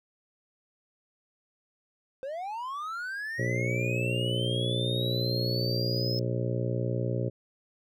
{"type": "linear sweep", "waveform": "triangle", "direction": "up", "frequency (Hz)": [511, 5200], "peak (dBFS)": -31, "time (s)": [2.23, 6.19], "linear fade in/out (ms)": 0}
{"type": "harmonic tone", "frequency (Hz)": 60, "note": "B1", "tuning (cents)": -49, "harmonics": [2, 3, 4, 5, 6, 7, 8, 9, 10], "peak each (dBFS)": [-29, -37, -40, -41, -37, -37, -44, -36, -44], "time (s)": [3.38, 7.3], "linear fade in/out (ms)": 20}
{"effects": []}